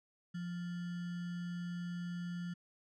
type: tone with sample-and-hold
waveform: sine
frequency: 174.61 Hz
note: F3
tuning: in tune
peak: -38 dBFS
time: 0.34-2.54 s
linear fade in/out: 10 ms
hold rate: 1575 Hz
effects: low-pass 5000 Hz 12 dB/octave